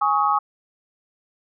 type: chord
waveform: sine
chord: Ab suspended fourth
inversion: none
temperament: equal with one note detuned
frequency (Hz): 830.6 / 1108.7 / 1265.5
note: Ab5 / Db6 / Eb6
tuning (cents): 0 / 0 / +29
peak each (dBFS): -21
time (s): 0.01-0.39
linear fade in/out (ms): 10
effects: none